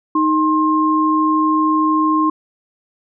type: tone pair together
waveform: sine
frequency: 311.4 / 1062.3 Hz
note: D#4 / C6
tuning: +2 / +26 cents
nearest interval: octave + major sixth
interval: 2124 cents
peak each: -15 dBFS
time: 0.15-2.3 s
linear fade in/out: 5 ms
effects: none